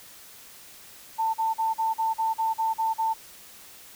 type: tone bursts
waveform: sine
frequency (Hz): 893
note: A5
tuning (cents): +25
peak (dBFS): -22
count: 10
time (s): 1.18-3.14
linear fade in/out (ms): 20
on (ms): 160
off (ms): 40
effects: white hiss -48 dBFS RMS until 3.95 s